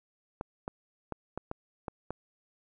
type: clicks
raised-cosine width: 1 ms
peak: -21 dBFS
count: 7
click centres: 0.411 / 0.679 / 1.123 / 1.376 / 1.514 / 1.882 / 2.106 s
effects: none